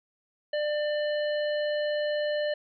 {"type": "harmonic tone", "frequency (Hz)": 596, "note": "D5", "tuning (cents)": 25, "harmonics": [1, 3, 5, 7], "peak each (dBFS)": [-26, -36, -40, -43], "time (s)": [0.53, 2.54], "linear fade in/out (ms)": 5, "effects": []}